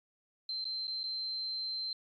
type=tone with dropouts; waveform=sine; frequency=4115 Hz; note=C8; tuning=30 cents flat; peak=-34 dBFS; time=0.49-1.93 s; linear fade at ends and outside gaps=2 ms; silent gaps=0.643-0.652 / 0.871-0.878 / 1.033-1.039 s; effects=MP3 64 kbps